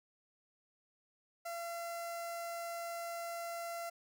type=tone with notch filter; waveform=sawtooth; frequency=681 Hz; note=F5; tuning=44 cents flat; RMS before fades=-42 dBFS; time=1.45-3.9 s; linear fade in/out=10 ms; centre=3300 Hz; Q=1.5; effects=none